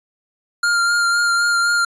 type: tone with vibrato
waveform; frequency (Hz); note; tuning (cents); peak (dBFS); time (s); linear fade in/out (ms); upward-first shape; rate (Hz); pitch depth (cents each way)
square; 1401; F6; +5; -15; 0.63-1.85; 5; sine; 3.9; 18
effects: resampled to 22050 Hz